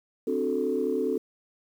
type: chord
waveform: sine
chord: D dominant seventh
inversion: third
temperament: equal with one note detuned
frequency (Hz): 261.6 / 296.7 / 370 / 440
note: C4 / D4 / F#4 / A4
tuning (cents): 0 / +18 / 0 / 0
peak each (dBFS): -30 / -32 / -30 / -27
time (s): 0.27-1.18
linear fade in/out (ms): 5
effects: tanh soft clip ceiling -15 dBFS + 9-bit